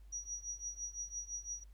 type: tone with tremolo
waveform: sine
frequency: 5790 Hz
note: F#8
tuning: 38 cents flat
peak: -37 dBFS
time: 0.12-1.64 s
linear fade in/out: 10 ms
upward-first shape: triangle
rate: 5.9 Hz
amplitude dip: 95%
effects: added 50 Hz sine -53 dBFS peak until 1.73 s + pink hiss -75 dBFS RMS until 1.73 s